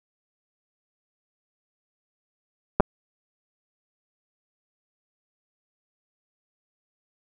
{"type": "clicks", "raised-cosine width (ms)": 1, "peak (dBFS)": -3, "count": 2, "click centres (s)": [2.8, 2.805], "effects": []}